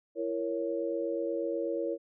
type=chord; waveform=sine; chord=A# diminished; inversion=second; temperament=equal with one note detuned; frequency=336 / 466.2 / 554.4 Hz; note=E4 / A#4 / C#5; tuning=+33 / 0 / 0 cents; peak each=-34 dBFS; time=0.15-1.98 s; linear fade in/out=50 ms; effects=none